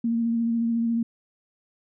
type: tone with vibrato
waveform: sine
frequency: 231.3 Hz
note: A#3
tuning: 13 cents flat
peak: -21 dBFS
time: 0.04-1.03 s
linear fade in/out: 5 ms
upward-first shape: sine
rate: 14 Hz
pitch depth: 20 cents each way
effects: none